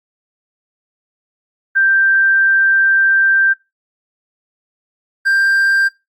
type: tone pair in turn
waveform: sine / triangle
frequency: 1573 / 1583.9 Hz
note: G6 / G6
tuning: +6 / +17 cents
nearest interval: unison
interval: 11 cents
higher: second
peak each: -9 dBFS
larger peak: neither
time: 1.75-3.54 / 5.25-5.89 s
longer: first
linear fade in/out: 20 ms
effects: noise-tail reverb RT60 0.2 s tail -18 dB re dry + Opus 48 kbps